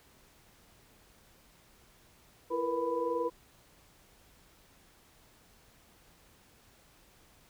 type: tone cluster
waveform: sine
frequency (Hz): 337.3 / 465.4 / 486.4 / 993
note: E4 / A#4 / B4 / B5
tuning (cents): +40 / -3 / -26 / +9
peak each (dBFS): -37 / -37 / -32 / -36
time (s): 2.5-3.3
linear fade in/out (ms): 20
effects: pink hiss -62 dBFS RMS until 7.49 s